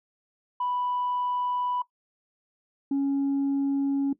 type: tone pair in turn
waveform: sine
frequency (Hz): 987.8 / 277.2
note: B5 / C#4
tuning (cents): 0 / 0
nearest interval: octave + minor seventh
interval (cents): 2200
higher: first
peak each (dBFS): -25 / -20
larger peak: second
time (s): 0.6-1.82 / 2.91-4.13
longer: neither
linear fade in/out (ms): 5
effects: noise-tail reverb RT60 0.1 s tail -17 dB re dry + tanh soft clip ceiling -21 dBFS